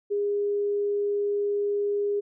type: tone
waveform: sine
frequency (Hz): 408.3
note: G#4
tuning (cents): -29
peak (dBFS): -23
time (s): 0.1-2.21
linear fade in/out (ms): 20
effects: none